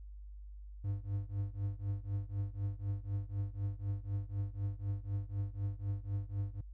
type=tone with tremolo; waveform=triangle; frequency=100 Hz; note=G2; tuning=35 cents sharp; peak=-29 dBFS; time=0.84-6.61 s; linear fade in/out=5 ms; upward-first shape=triangle; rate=4 Hz; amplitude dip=100%; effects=added 50 Hz sine -46 dBFS peak until 6.73 s